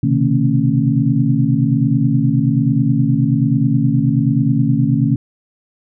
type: tone cluster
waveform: sine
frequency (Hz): 124.9 / 134.3 / 155.5 / 226.1 / 275.6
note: B2 / C3 / D#3 / A3 / C#4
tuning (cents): +20 / +46 / -1 / +47 / -10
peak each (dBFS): -18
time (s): 0.03-5.16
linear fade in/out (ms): 5
effects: none